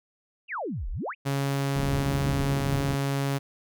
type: exponential two-way sweep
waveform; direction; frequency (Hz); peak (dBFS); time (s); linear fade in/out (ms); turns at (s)
sine; down then up; 2960 to 30.1 to 2960; -29; 0.48-1.15; 50; 0.9
type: tone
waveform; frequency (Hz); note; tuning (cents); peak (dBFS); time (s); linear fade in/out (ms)
sawtooth; 138.59; C#3; 0; -21; 1.25-3.39; 20
type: low-pass noise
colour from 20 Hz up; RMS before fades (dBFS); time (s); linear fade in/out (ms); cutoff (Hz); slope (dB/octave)
white; -31; 1.76-2.95; 2; 170; 12
effects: none